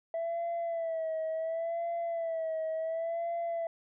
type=tone with vibrato; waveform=sine; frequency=659.3 Hz; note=E5; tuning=in tune; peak=-29 dBFS; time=0.14-3.67 s; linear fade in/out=2 ms; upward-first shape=sine; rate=0.7 Hz; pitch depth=56 cents each way; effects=tanh soft clip ceiling -29 dBFS